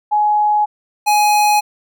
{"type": "tone pair in turn", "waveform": ["sine", "square"], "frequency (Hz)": [840, 836.9], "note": ["G#5", "G#5"], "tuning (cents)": [19, 13], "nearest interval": "unison", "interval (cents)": 6, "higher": "first", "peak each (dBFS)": -11, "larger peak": "neither", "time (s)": [[0.11, 0.66], [1.06, 1.61]], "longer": "neither", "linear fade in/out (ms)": 20, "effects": []}